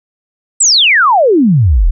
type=exponential sweep; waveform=sine; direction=down; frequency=8290 to 33.59 Hz; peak=-5 dBFS; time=0.6-1.91 s; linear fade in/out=10 ms; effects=none